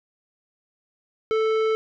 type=tone with tanh clipping; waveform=triangle; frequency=440 Hz; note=A4; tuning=in tune; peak=-21 dBFS; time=1.31-1.75 s; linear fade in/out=0 ms; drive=18 dB; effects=none